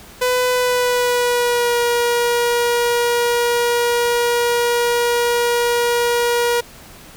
sawtooth tone with pitch glide, 500 to 477.4 Hz, B4 to A#4, +21 to +41 cents, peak -11 dBFS, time 0.21-6.61 s, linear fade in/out 10 ms, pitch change -80 cents, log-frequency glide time 0.52-1.79 s, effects pink hiss -41 dBFS RMS until 7.16 s

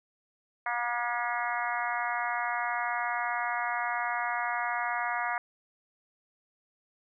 harmonic tone with a mistuned harmonic, 239.5 Hz, A#3, 47 cents sharp, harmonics 3 / 4 / 5 / 6 / 7 / 8 / 9, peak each -34 / -35 / -36 / -37 / -37 / -38 / -39 dBFS, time 0.66-5.38 s, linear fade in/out 2 ms, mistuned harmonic 8, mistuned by +17 cents, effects none

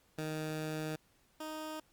15% pulse tone pair in turn, 155.56 / 311.1 Hz, D#3 / D#4, 0 / 0 cents, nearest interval octave, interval 1200 cents, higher second, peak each -30 / -34 dBFS, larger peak first, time 0.18-0.96 / 1.4-1.8 s, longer first, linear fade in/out 5 ms, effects pink hiss -70 dBFS RMS until 1.92 s + Opus 48 kbps

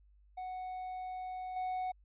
triangle tone with level steps, 740 Hz, F#5, in tune, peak -37 / -32 dBFS, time 0.37-1.92 s, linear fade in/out 10 ms, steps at 1.56 s, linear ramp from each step 5 ms, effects added 50 Hz sine -61 dBFS peak until 2.04 s + resampled to 8000 Hz

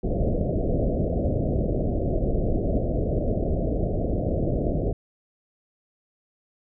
pink low-pass noise, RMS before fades -24 dBFS, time 0.03-4.93 s, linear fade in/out 5 ms, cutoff 680 Hz, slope 96 dB/octave, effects none

